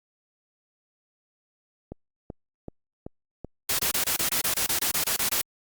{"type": "click train", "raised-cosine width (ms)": 2, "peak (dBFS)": -22, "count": 7, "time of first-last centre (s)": [1.92, 4.21], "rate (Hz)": 2.62}
{"type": "noise bursts", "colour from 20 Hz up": "white", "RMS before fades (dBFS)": -25, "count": 14, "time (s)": [3.69, 5.415], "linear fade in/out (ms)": 5, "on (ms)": 100, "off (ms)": 25}
{"effects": ["Opus 48 kbps"]}